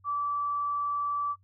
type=tone; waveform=sine; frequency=1158 Hz; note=D6; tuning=25 cents flat; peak=-27 dBFS; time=0.04-1.36 s; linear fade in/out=50 ms; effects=noise-tail reverb RT60 0.1 s tail -23 dB re dry + added 95 Hz sine -60 dBFS peak until 1.43 s